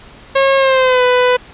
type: tone with pitch glide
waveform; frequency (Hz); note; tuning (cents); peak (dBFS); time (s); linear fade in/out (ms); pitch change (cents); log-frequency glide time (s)
sawtooth; 543 to 497.9; C#5 to B4; -36 to +14; -5; 0.35-1.37; 10; -150; 0.57-1.03
effects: pink hiss -39 dBFS RMS until 1.53 s + resampled to 8000 Hz